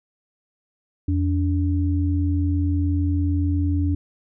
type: tone pair together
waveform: sine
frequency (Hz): 85.5 / 287.6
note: F2 / D4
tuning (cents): -36 / -36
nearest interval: octave + major sixth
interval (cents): 2100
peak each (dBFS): -19 / -24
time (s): 1.08-3.95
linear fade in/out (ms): 5
effects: none